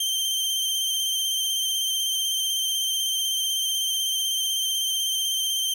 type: tone with vibrato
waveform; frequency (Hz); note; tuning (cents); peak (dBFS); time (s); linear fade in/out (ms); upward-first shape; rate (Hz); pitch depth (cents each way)
sawtooth; 3136; G7; 0; -20; 0-5.74; 5; sine; 16; 26
effects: none